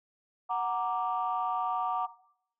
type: chord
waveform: sine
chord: Gb augmented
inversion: none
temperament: equal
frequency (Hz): 740 / 932.3 / 1174.7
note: Gb5 / Bb5 / D6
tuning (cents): 0 / 0 / 0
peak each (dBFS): -31 / -32 / -32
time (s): 0.49-2.07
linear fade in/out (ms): 20
effects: noise-tail reverb RT60 0.7 s tail -17 dB re dry + tanh soft clip ceiling -20 dBFS